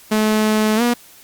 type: tone with pitch glide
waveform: sawtooth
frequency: 215.4 to 240.4 Hz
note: A3 to B3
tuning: -37 to -46 cents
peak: -10 dBFS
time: 0.11-0.94 s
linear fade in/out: 10 ms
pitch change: +191 cents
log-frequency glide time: 0.76-0.82 s
effects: white hiss -45 dBFS RMS until 1.23 s + Opus 48 kbps